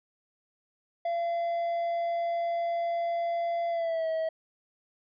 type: tone with pitch glide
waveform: triangle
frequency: 682 to 643.7 Hz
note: F5 to E5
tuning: -41 to -41 cents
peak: -25 dBFS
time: 1.05-4.29 s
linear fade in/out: 5 ms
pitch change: -100 cents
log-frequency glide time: 3.69-4.08 s
effects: resampled to 11025 Hz